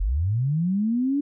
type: linear sweep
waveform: sine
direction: up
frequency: 39 to 292 Hz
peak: -20 dBFS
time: 0-1.21 s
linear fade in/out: 10 ms
effects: none